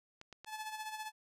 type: clicks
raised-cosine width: 0.2 ms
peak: -33 dBFS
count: 3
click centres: 0.214 / 0.327 / 0.446 s
type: tone with tremolo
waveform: sawtooth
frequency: 864 Hz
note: A5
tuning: 32 cents flat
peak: -35 dBFS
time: 0.46-1.12 s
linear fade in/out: 50 ms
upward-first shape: sine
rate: 15 Hz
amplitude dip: 60%
effects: resampled to 32000 Hz

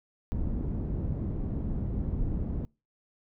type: low-pass noise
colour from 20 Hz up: pink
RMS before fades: -31 dBFS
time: 0.32-2.65 s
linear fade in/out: 0 ms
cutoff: 240 Hz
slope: 12 dB/octave
effects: noise-tail reverb RT60 0.3 s tail -26 dB re dry

